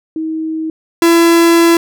sine / 45% pulse tone pair in turn, 318 / 336.3 Hz, D#4 / E4, +38 / +35 cents, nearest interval minor second, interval 97 cents, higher second, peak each -16 / -6 dBFS, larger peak second, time 0.16-0.7 / 1.02-1.77 s, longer second, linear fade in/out 2 ms, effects none

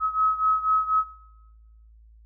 sine beating tone pair, 1279 / 1283.1 Hz, D#6 / E6, +47 / -47 cents, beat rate 4.1 Hz, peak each -22 / -25 dBFS, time 0-1.04 s, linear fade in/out 50 ms, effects noise-tail reverb RT60 1.0 s tail -20 dB re dry + added 55 Hz sine -49 dBFS peak until 2.25 s

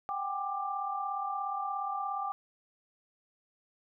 sine tone cluster, 766 / 803 / 1184 Hz, G5 / G5 / D6, -40 / +41 / +14 cents, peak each -39 / -36 / -35 dBFS, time 0.09-2.32 s, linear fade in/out 0 ms, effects none

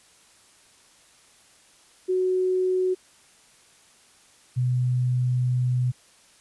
sine tone pair in turn, 370 / 125.09 Hz, F#4 / B2, 0 / +23 cents, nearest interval octave + perfect fifth, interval 1877 cents, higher first, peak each -20 / -20 dBFS, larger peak neither, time 2.08-2.95 / 4.56-5.92 s, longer second, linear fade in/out 20 ms, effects white hiss -56 dBFS RMS until 6.4 s + resampled to 24000 Hz

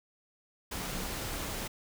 sine tone in noise, 182.3 Hz, F#3, 25 cents flat, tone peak -44 dBFS, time 0.78-1.08 s, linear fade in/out 10 ms, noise pink, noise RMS -37 dBFS, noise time 0.71-1.68 s, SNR -10 dB, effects none

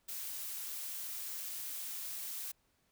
blue noise, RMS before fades -42 dBFS, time 0.08-2.52 s, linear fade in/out 10 ms, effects pink hiss -75 dBFS RMS until 2.91 s

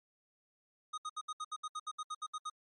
square tone bursts, 1244.5 Hz, D#6, in tune, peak -38 dBFS, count 14, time 0.93-2.5 s, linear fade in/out 10 ms, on 49 ms, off 68 ms, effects MP3 48 kbps

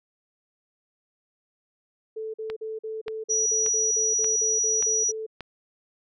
sine tone bursts, 439.2 Hz, A4, 3 cents flat, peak -30 dBFS, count 14, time 2.16-5.265 s, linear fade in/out 10 ms, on 180 ms, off 45 ms
click train, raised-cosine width 0.3 ms, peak -20 dBFS, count 6, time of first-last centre 2.5-5.407 s, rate 1.72 Hz
sine tone, 5830 Hz, F#8, 26 cents flat, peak -21 dBFS, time 3.29-5.12 s, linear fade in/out 20 ms
effects none

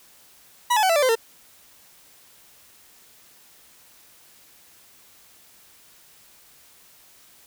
40% pulse tone with pitch steps, 973 / 856.9 / 754.6 / 664.6 / 585.3 / 515.4 / 453.9 Hz, B5 / A5 / F#5 / E5 / D5 / C5 / A#4, -26 / -46 / +34 / +14 / -6 / -26 / -46 cents, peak -16 dBFS, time 0.7-1.155 s, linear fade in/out 10 ms, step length 65 ms, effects white hiss -53 dBFS RMS until 7.46 s

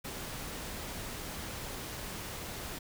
pink noise, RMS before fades -41 dBFS, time 0.04-2.79 s, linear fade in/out 10 ms, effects none

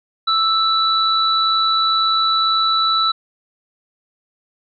sine tone pair together, 1318.5 / 3951 Hz, E6 / B7, 0 / 0 cents, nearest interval octave + perfect fifth, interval 1900 cents, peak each -16 / -17 dBFS, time 0.27-3.12 s, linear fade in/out 10 ms, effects none

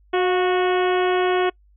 harmonic tone with a mistuned harmonic, 366.9 Hz, F#4, 15 cents flat, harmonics 1 / 2 / 3 / 4 / 5 / 6 / 7 / 8 / 9, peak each -18 / -24 / -28 / -30 / -32 / -34 / -35 / -36 / -37 dBFS, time 0.13-1.5 s, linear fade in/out 10 ms, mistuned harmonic 2, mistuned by -38 cents, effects noise-tail reverb RT60 0.1 s tail -26 dB re dry + added 50 Hz sine -52 dBFS peak until 1.76 s

